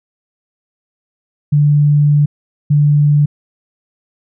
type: tone bursts at uneven times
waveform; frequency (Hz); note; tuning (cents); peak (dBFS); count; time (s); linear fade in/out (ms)
sine; 146.8; D3; 0; -7; 2; 1.52-2.26 / 2.7-3.26; 10
effects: none